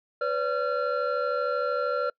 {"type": "tone cluster", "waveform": "triangle", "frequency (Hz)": [500, 573, 1371], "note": ["B4", "D5", "F6"], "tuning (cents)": [21, -43, -32], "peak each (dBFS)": -27, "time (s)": [0.21, 2.1], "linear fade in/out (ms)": 5, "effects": ["noise-tail reverb RT60 0.1 s tail -26 dB re dry", "resampled to 11025 Hz"]}